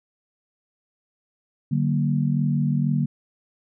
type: chord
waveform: sine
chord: D augmented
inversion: none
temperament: equal with one note detuned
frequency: 146.83 / 189.1 / 233.1 Hz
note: D3 / F#3 / A#3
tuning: 0 / +38 / 0 cents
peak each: -21 / -26 / -25 dBFS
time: 1.71-3.06 s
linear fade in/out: 10 ms
effects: none